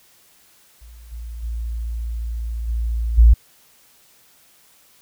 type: tone with level steps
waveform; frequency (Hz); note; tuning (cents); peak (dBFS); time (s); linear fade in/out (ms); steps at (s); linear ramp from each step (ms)
sine; 57.2; A#1; -32; -39 / -29 / -23 / -19 / -6; 0.81-3.34; 10; 1.11 / 1.42 / 2.67 / 3.17; 20
effects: white hiss -54 dBFS RMS until 5.01 s